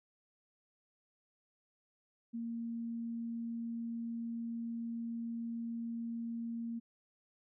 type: tone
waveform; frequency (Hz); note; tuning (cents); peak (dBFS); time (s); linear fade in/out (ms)
sine; 231.7; A#3; -10; -37; 2.33-6.8; 20
effects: none